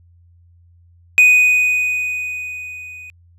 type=tone with level ramp; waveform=triangle; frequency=2489 Hz; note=D#7; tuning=in tune; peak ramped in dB=-4 to -32 dBFS; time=1.18-3.1 s; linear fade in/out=0 ms; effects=added 86 Hz sine -47 dBFS peak until 3.38 s + resampled to 32000 Hz